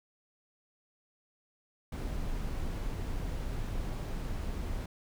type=noise; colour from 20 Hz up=brown; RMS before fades=-35 dBFS; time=1.92-4.86 s; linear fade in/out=5 ms; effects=none